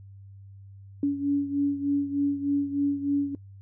sine beating tone pair, 282.7 / 286 Hz, C#4 / D4, +34 / -46 cents, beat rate 3.3 Hz, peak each -24 / -29 dBFS, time 1.03-3.35 s, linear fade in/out 2 ms, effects noise-tail reverb RT60 0.1 s tail -22 dB re dry + added 98 Hz sine -44 dBFS peak until 3.61 s

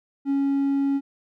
triangle tone, 277.2 Hz, C#4, in tune, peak -17 dBFS, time 0.25-1.01 s, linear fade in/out 50 ms, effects tanh soft clip ceiling -13 dBFS

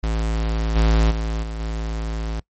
square tone with level steps, 55 Hz, A1, in tune, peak -20 / -14 / -22 / -27 / -24 dBFS, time 0.03-2.4 s, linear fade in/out 5 ms, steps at 0.75 / 1.1 / 1.42 / 1.59 s, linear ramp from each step 20 ms, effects noise-tail reverb RT60 0.1 s tail -22 dB re dry + MP3 32 kbps

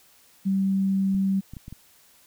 sine tone, 193.5 Hz, G3, 22 cents flat, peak -20 dBFS, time 0.45-1.41 s, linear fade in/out 20 ms
clicks, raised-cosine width 5 ms, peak -26 dBFS, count 5, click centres 1.147 / 1.536 / 1.568 / 1.681 / 1.726 s
effects white hiss -57 dBFS RMS until 2.26 s

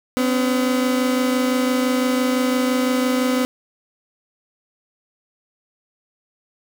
30% pulse tone pair together, 253.2 / 279.1 Hz, B3 / C#4, +43 / +12 cents, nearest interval major second, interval 169 cents, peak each -15 / -23 dBFS, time 0.17-3.45 s, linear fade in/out 0 ms, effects none

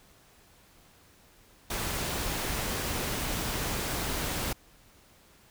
pink noise, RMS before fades -32 dBFS, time 1.7-4.53 s, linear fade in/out 5 ms, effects pink hiss -59 dBFS RMS until 5.5 s

